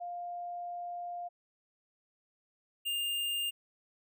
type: tone pair in turn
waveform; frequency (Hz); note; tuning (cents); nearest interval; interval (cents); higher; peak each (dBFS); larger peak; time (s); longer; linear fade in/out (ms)
sine / square; 702 / 2808; F5 / F7; +9 / +9; 2 octaves; 2400; second; -37 / -32; second; 0-1.29 / 2.85-3.51; first; 20
effects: none